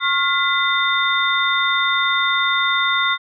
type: tone cluster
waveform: sine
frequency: 1086 / 1403 / 2015 / 3622 Hz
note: C#6 / F6 / B6 / A7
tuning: -36 / +8 / +34 / +49 cents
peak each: -21 dBFS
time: 0-3.18 s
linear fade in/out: 50 ms
effects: none